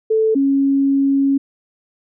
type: tone pair in turn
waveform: sine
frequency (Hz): 440 / 275.3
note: A4 / C#4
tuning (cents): 0 / -12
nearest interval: minor sixth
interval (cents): 812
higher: first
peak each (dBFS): -12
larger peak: neither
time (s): 0.1-0.35 / 0.35-1.38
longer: second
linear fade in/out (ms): 10
effects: none